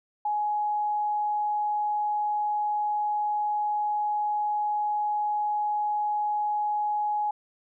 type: tone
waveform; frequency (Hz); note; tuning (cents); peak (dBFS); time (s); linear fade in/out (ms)
sine; 838; G#5; +15; -24; 0.25-7.31; 5
effects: none